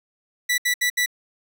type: tone bursts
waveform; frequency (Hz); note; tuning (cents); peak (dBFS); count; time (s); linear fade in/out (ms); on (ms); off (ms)
sawtooth; 1966; B6; -8; -15; 4; 0.49-1.061; 10; 91; 69
effects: none

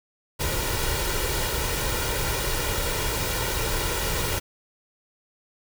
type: noise with comb filter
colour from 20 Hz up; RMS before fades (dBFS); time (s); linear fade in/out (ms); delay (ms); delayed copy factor
pink; -26; 0.39-4.4; 20; 2.1; +0.6
effects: none

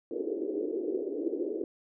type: band-pass noise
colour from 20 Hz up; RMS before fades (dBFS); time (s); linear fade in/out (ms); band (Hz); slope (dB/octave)
white; -33; 0.11-1.64; 2; 300 to 450; 48
effects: none

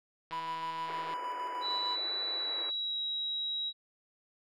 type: click train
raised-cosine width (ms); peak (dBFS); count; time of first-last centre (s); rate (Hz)
0.3; -29; 135; 0.31-1.137; 162
type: tone with tremolo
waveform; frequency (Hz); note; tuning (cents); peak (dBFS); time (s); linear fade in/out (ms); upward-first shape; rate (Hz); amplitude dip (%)
triangle; 987.8; B5; 0; -32; 0.32-1.96; 10; square; 6.5; 30
type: band-pass noise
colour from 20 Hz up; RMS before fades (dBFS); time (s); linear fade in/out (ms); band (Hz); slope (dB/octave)
pink; -46; 0.87-2.71; 20; 330 to 2300; 48
type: tone with pitch glide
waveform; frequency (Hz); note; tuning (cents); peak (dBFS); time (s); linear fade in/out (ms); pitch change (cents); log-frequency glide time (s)
sine; 3951 to 3850; B7 to B7; 0 to -45; -32; 1.61-3.73; 50; -45; 2.3-3.01
effects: none

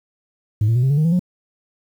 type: tone with pitch steps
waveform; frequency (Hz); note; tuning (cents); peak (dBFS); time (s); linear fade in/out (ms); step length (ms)
sine; 106.2 / 114.48 / 123.41 / 133.03 / 143.41 / 154.59 / 166.65 / 179.64; G#2 / A#2 / B2 / C3 / D3 / D#3 / E3 / F3; +39 / -31 / -1 / +29 / -41 / -11 / +19 / +49; -11; 0.61-1.194; 5; 73
effects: tanh soft clip ceiling -12 dBFS + 8-bit

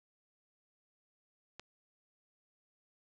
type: click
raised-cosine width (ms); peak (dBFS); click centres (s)
0.2; -28; 1.596
effects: low-pass 7000 Hz 12 dB/octave

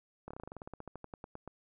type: slowing click train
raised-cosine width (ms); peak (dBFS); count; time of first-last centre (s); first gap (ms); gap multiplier
1; -30; 20; 0.28-1.476; 26; 1.09
effects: none

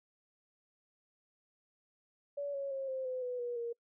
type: tone with pitch steps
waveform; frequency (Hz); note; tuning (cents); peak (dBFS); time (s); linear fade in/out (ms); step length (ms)
sine; 570 / 554.4 / 539.3 / 524.5 / 510.2 / 496.2 / 482.6 / 469.4; C#5 / C#5 / C#5 / C5 / C5 / B4 / B4 / A#4; +48 / 0 / -48 / +4 / -44 / +8 / -40 / +12; -35; 2.37-3.73; 10; 170
effects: noise-tail reverb RT60 0.1 s tail -26 dB re dry

